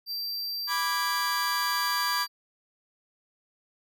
square tone, 4699 Hz, D8, in tune, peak -31 dBFS, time 0.06-2.28 s, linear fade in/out 50 ms
40% pulse chord, G# diminished, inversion first, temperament equal with one note detuned, 987.8 / 1174.7 / 1645.9 Hz, B5 / D6 / G#6, 0 / 0 / -16 cents, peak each -30 dBFS, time 0.67-2.27 s, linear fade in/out 50 ms
effects none

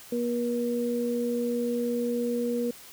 sine tone pair together, 239.6 / 479.2 Hz, A#3 / A#4, +48 / +48 cents, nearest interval octave, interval 1200 cents, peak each -28 dBFS, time 0.12-2.71 s, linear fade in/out 5 ms, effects white hiss -48 dBFS RMS until 2.92 s

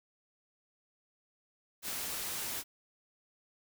white noise, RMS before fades -38 dBFS, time 1.82-2.64 s, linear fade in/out 50 ms, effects none

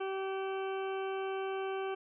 harmonic tone, 385.3 Hz, G4, 30 cents flat, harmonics 1 / 2 / 3 / 4 / 6 / 7 / 8, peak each -35 / -41 / -45 / -47 / -51 / -52 / -53 dBFS, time 0-1.95 s, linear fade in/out 10 ms, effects none

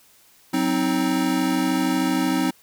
square chord, C diminished, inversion second, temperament equal with one note detuned, 185 / 261.6 / 314.6 Hz, Gb3 / C4 / Eb4, 0 / 0 / +19 cents, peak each -28 / -23 / -24 dBFS, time 0.53-2.51 s, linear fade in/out 10 ms, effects white hiss -55 dBFS RMS until 2.62 s

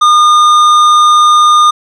triangle tone with tanh clipping, 1216 Hz, D#6, 40 cents flat, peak -5 dBFS, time 0.01-1.71 s, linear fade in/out 10 ms, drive 15 dB, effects none

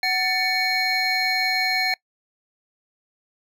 triangle tone cluster, 747 / 1769 / 2235 / 4198 Hz, F#5 / A6 / C#7 / C8, +16 / +9 / +14 / +5 cents, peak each -25 / -26 / -22 / -23 dBFS, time 0.03-1.94 s, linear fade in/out 2 ms, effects noise-tail reverb RT60 0.1 s tail -23 dB re dry

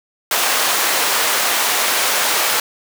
pink high-pass noise, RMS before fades -17 dBFS, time 0.31-2.6 s, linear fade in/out 2 ms, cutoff 710 Hz, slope 12 dB/octave, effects none

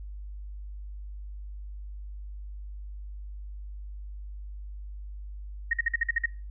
sine tone bursts, 1864.7 Hz, A#6, in tune, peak -22 dBFS, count 8, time 5.71-6.259 s, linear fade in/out 5 ms, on 24 ms, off 51 ms, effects noise-tail reverb RT60 0.3 s tail -18 dB re dry + added 50 Hz sine -37 dBFS peak until 6.5 s

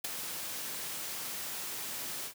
white noise with ADSR envelope, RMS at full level -31 dBFS, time 0.04-2.34 s, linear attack 8 ms, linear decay 9 ms, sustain -8 dB, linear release 85 ms, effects high-pass 100 Hz 12 dB/octave

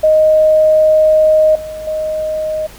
sine tone with level steps, 622.3 Hz, D#5, in tune, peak -6 / -23 / -15 dBFS, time 0.03-2.67 s, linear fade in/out 10 ms, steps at 1.55 / 1.87 s, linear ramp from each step 5 ms, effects added 50 Hz sine -38 dBFS peak until 2.78 s + pink hiss -38 dBFS RMS until 2.78 s

